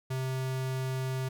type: tone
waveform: square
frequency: 130.81 Hz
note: C3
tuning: in tune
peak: -31 dBFS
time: 0.1-1.29 s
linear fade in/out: 10 ms
effects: none